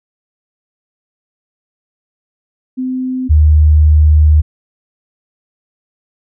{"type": "tone pair in turn", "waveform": "sine", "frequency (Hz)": [256.8, 76.35], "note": ["C4", "D#2"], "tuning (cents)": [-32, -32], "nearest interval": "octave + major sixth", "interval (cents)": 2100, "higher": "first", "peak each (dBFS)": [-15, -4], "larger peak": "second", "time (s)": [[2.77, 3.29], [3.29, 4.42]], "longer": "second", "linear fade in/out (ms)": 20, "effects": []}